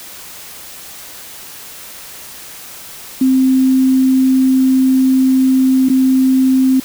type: tone with dropouts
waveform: sine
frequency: 261.6 Hz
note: C4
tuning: in tune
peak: -8 dBFS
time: 3.21-6.8 s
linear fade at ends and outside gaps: 5 ms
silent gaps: 5.888-5.898 s
effects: white hiss -33 dBFS RMS until 6.84 s